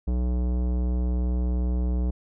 sine tone with tanh clipping, 61.3 Hz, B1, 12 cents flat, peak -24 dBFS, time 0.07-2.11 s, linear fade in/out 10 ms, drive 17 dB, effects none

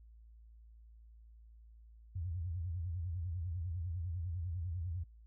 sine tone with vibrato, 86.6 Hz, F2, 14 cents flat, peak -36 dBFS, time 2.15-5.04 s, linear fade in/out 10 ms, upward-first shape sine, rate 10 Hz, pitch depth 160 cents each way, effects added 56 Hz sine -55 dBFS peak until 5.26 s

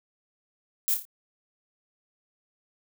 violet noise with echo, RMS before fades -25 dBFS, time 0.88-0.94 s, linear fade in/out 0 ms, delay 28 ms, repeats 4, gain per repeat -6 dB, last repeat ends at 1.052 s, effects none

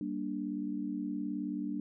sine chord, G minor, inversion none, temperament just, 196 / 235.2 / 294 Hz, G3 / Bb3 / D4, 0 / +16 / +2 cents, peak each -39 / -39 / -36 dBFS, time 0.01-1.8 s, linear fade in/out 2 ms, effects none

